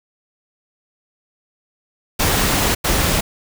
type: noise bursts at uneven times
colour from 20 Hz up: pink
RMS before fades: -17 dBFS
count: 2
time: 2.19-2.75 / 2.84-3.21 s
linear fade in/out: 10 ms
effects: none